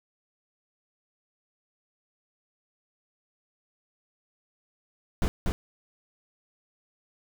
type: noise with echo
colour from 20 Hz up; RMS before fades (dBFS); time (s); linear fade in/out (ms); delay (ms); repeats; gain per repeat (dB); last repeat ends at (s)
brown; -24; 5.22-5.28; 0; 240; 1; -2; 5.52
effects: none